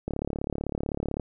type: click train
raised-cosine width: 2 ms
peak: -16 dBFS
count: 41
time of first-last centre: 0.08-1.197 s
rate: 35.8 Hz
effects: none